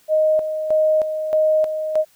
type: tone with tremolo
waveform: sine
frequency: 622.3 Hz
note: D#5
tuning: in tune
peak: -13 dBFS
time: 0.08-2.05 s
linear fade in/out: 50 ms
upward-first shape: square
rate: 1.6 Hz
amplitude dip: 60%
effects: white hiss -56 dBFS RMS until 2.15 s